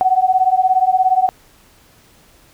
sine beating tone pair, 740 / 757 Hz, F#5 / F#5, 0 / +39 cents, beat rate 17 Hz, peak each -14 dBFS, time 0.01-1.29 s, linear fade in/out 0 ms, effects pink hiss -50 dBFS RMS until 2.53 s

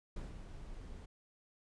brown noise with ADSR envelope, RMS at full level -42 dBFS, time 0.16-1.06 s, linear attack 4 ms, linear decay 160 ms, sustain -6 dB, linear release 11 ms, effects resampled to 22050 Hz

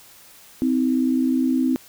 sine tone pair together, 258.2 / 317.7 Hz, C4 / D#4, -23 / +36 cents, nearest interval major third, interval 359 cents, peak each -18 / -23 dBFS, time 0.62-1.76 s, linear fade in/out 0 ms, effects white hiss -48 dBFS RMS until 1.88 s

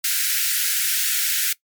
white high-pass noise, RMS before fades -21 dBFS, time 0.04-1.53 s, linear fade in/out 5 ms, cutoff 1400 Hz, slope 96 dB/octave, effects noise-tail reverb RT60 0.1 s tail -20 dB re dry + MP3 96 kbps

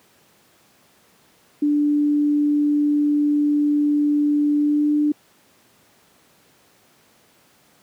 sine tone with pitch glide, 293.7 to 297.1 Hz, D4 to D4, 0 to +20 cents, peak -15 dBFS, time 1.62-5.12 s, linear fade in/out 5 ms, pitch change +20 cents, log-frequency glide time 4.56-4.93 s, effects pink hiss -56 dBFS RMS until 7.82 s + high-pass 150 Hz 12 dB/octave

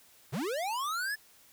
square linear sweep, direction up, 103.5 to 1760 Hz, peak -32 dBFS, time 0.32-1.16 s, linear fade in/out 20 ms, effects white hiss -60 dBFS RMS until 1.52 s

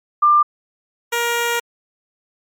sine / 10% pulse tone pair in turn, 1192 / 471.9 Hz, D6 / A#4, +25 / +21 cents, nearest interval octave + major third, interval 1604 cents, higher first, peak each -9 dBFS, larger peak neither, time 0.22-0.43 / 1.12-1.6 s, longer second, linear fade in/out 10 ms, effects MP3 96 kbps

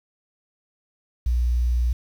sine tone with quantisation, 60.3 Hz, B1, 41 cents flat, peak -18 dBFS, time 1.26-1.93 s, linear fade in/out 5 ms, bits 8, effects none

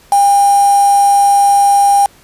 sine tone with quantisation, 804 Hz, G5, 44 cents sharp, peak -6 dBFS, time 0.12-2.06 s, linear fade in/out 2 ms, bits 3, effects pink hiss -45 dBFS RMS until 2.23 s + resampled to 32000 Hz

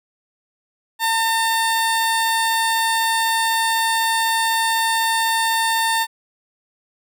15% pulse tone with notch filter, 904 Hz, A5, 47 cents sharp, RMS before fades -19 dBFS, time 0.99-6.07 s, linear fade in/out 50 ms, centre 2500 Hz, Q 2, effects none

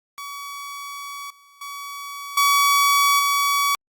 sawtooth tone with level steps, 1134 Hz, C#6, 39 cents sharp, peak -28 / -46 / -28 / -11 / -14 dBFS, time 0.18-3.75 s, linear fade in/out 0 ms, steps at 1.3 / 1.61 / 2.37 / 3.19 s, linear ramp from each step 5 ms, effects Opus 48 kbps

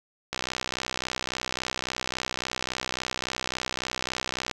click train, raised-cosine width 0.2 ms, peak -11 dBFS, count 267, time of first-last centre 0.33-4.512 s, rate 63.6 Hz, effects none

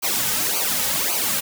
white noise with flanger, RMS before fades -22 dBFS, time 0.02-1.41 s, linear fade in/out 20 ms, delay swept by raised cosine 0.55 to 2.95 ms, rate 1.8 Hz, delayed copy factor -0.9, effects none

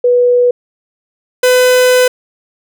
sine / 45% pulse tone pair in turn, 490 / 502.9 Hz, B4 / B4, -14 / +31 cents, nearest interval unison, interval 45 cents, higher second, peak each -6 dBFS, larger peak neither, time 0.04-0.51 / 1.43-2.08 s, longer second, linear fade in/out 5 ms, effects none

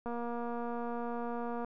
click train, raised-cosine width 1 ms, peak -26 dBFS, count 377, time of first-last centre 0.06-1.646 s, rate 237 Hz, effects none

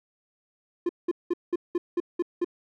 triangle tone bursts, 349.2 Hz, F4, in tune, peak -20 dBFS, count 8, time 0.86-2.446 s, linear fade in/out 5 ms, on 32 ms, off 190 ms, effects none

